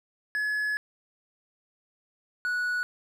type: tone pair in turn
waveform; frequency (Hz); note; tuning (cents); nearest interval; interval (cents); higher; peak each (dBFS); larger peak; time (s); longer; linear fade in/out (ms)
triangle; 1700 / 1469.6; G#6 / F#6; +40 / -12; minor third; 252; first; -24; neither; 0.35-0.77 / 2.45-2.83; first; 0
effects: none